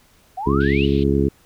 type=exponential sweep; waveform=sine; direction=up; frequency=720 to 3040 Hz; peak=-24 dBFS; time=0.37-0.86 s; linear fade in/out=10 ms
type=harmonic tone; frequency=69.3 Hz; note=C#2; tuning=in tune; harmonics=1 / 2 / 3 / 4 / 5 / 6; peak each=-22 / -22 / -22 / -22 / -22 / -22 dBFS; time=0.46-1.29 s; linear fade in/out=10 ms
type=band-pass noise; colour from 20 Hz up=white; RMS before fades=-40 dBFS; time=0.6-1.04 s; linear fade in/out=10 ms; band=2400 to 4000 Hz; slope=48 dB/octave
effects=pink hiss -55 dBFS RMS until 1.45 s